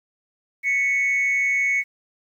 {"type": "tone pair together", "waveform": "sine", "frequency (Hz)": [1975.5, 2217], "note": ["B6", "C#7"], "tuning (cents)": [0, 0], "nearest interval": "major second", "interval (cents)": 200, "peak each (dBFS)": [-25, -17], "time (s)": [0.63, 1.84], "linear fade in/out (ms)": 50, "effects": ["tanh soft clip ceiling -15 dBFS", "9-bit"]}